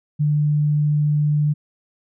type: tone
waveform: sine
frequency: 148.8 Hz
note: D3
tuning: 23 cents sharp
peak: -15 dBFS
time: 0.19-1.54 s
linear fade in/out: 20 ms
effects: none